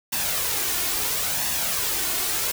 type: noise with flanger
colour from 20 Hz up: white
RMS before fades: -25 dBFS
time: 0.12-2.52 s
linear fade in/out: 10 ms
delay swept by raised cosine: 1.1 to 2.8 ms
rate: 0.74 Hz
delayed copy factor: +0.5
effects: none